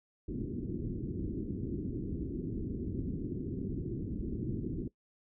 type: low-pass noise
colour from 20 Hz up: white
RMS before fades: -37 dBFS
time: 0.28-4.88 s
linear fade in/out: 5 ms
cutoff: 360 Hz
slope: 48 dB/octave
effects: noise-tail reverb RT60 0.1 s tail -18 dB re dry